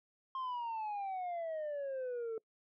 sine exponential sweep, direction down, 1066 to 440 Hz, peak -34 dBFS, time 0.35-2.38 s, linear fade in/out 2 ms, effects noise-tail reverb RT60 0.1 s tail -25 dB re dry + tanh soft clip ceiling -36 dBFS

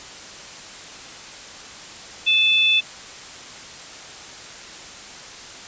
sine tone pair together, 2614 / 3489 Hz, E7 / A7, -15 / -15 cents, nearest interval perfect fourth, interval 500 cents, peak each -17 dBFS, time 2.26-2.81 s, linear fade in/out 20 ms, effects white hiss -38 dBFS RMS until 5.67 s + resampled to 16000 Hz

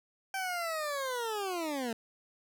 20% pulse linear sweep, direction down, 780 to 220 Hz, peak -28 dBFS, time 0.34-1.93 s, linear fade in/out 2 ms, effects none

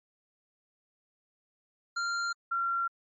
square / sine tone pair in turn, 1388 / 1371.3 Hz, F6 / F6, -11 / -32 cents, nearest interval unison, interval 21 cents, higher first, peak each -30 / -27 dBFS, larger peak second, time 1.96-2.33 / 2.51-2.88 s, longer neither, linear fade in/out 10 ms, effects MP3 32 kbps

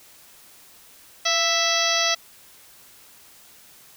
harmonic tone with a mistuned harmonic, 659.3 Hz, E5, in tune, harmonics 1 / 2 / 3 / 4 / 5 / 6 / 7 / 8 / 9, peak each -27 / -28 / -27 / -29 / -27 / -28 / -29 / -28 / -27 dBFS, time 1.25-2.15 s, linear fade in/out 10 ms, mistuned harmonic 1, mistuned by +41 cents, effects white hiss -50 dBFS RMS until 3.96 s

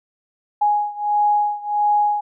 sine beating tone pair, 830.6 / 832.1 Hz, G#5 / G#5, 0 / +3 cents, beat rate 1.5 Hz, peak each -18 / -20 dBFS, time 0.61-2.21 s, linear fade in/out 10 ms, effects none

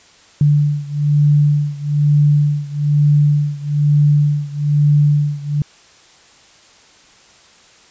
sine beating tone pair, 146.3 / 147.4 Hz, D3 / D3, -6 / +7 cents, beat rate 1.1 Hz, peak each -13 / -15 dBFS, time 0.41-5.62 s, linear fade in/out 2 ms, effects white hiss -47 dBFS RMS until 7.9 s + resampled to 16000 Hz

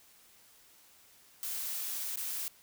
blue noise with dropouts, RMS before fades -37 dBFS, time 1.43-2.48 s, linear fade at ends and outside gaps 0 ms, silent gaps 2.158-2.173 s, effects white hiss -61 dBFS RMS until 2.62 s

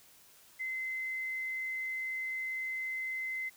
sine tone, 2058 Hz, C7, 29 cents flat, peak -34 dBFS, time 0.59-3.5 s, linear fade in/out 20 ms, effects white hiss -60 dBFS RMS until 3.56 s

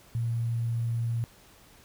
sine tone with sample-and-hold, 116.4 Hz, A#2, 2 cents flat, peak -26 dBFS, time 0.15-1.24 s, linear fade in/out 0 ms, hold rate 11025 Hz, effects pink hiss -56 dBFS RMS until 1.84 s

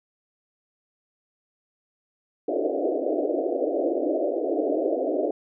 pink band-pass noise, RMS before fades -25 dBFS, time 2.48-5.31 s, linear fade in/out 5 ms, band 280 to 690 Hz, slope 96 dB/octave, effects none

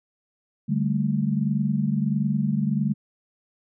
sine chord, D suspended fourth, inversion none, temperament equal with one note detuned, 146.83 / 196 / 217.5 Hz, D3 / G3 / A3, 0 / 0 / -20 cents, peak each -25 dBFS, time 0.68-2.94 s, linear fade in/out 20 ms, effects none

